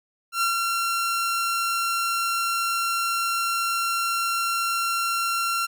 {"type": "tone with ADSR envelope", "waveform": "sawtooth", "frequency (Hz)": 1367, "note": "F6", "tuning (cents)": -37, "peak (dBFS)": -16, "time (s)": [0.32, 5.67], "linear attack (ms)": 99, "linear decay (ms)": 120, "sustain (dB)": -3, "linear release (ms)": 23, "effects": []}